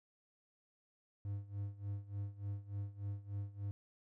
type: tone with tremolo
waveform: triangle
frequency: 100.8 Hz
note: G2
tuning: 49 cents sharp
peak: -35 dBFS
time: 1.25-3.71 s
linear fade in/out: 0 ms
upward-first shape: sine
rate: 3.4 Hz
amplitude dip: 85%
effects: none